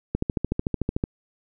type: click train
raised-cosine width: 3 ms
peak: -10 dBFS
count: 13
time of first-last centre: 0.15-1.039 s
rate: 13.5 Hz
effects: none